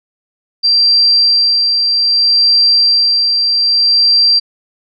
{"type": "tone with tremolo", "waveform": "sine", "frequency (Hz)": 4716, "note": "D8", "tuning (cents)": 6, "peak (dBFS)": -6, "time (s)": [0.63, 4.4], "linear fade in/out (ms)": 20, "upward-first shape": "sine", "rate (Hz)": 0.63, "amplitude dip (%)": 35, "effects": []}